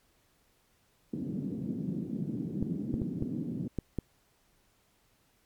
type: band-pass noise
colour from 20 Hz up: pink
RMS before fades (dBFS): -35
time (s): 1.13-3.68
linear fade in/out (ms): 5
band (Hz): 160 to 280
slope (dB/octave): 24
type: clicks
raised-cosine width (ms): 3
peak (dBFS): -18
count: 6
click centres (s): 2.626 / 2.941 / 3.018 / 3.224 / 3.787 / 3.987
effects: pink hiss -69 dBFS RMS until 5.45 s + MP3 96 kbps